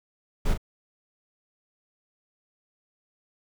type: noise with echo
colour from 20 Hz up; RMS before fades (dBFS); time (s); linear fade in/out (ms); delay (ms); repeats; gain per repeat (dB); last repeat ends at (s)
brown; -23; 0.45-0.54; 10; 37; 1; -7; 0.577
effects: none